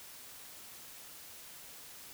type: silence
effects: white hiss -51 dBFS RMS until 2.13 s